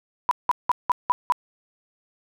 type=tone bursts; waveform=sine; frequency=989 Hz; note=B5; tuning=2 cents sharp; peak=-15 dBFS; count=6; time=0.29-1.322 s; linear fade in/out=0 ms; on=22 ms; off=180 ms; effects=none